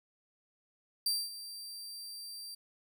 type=tone with ADSR envelope; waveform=sawtooth; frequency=4699 Hz; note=D8; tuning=in tune; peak=-25 dBFS; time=1.06-2.55 s; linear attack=4 ms; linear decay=230 ms; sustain=-15 dB; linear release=8 ms; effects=none